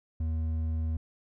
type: tone with hard clipping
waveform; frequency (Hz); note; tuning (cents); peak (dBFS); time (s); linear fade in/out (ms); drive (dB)
sine; 80; D#2; +49; -29; 0.2-0.97; 5; 5
effects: none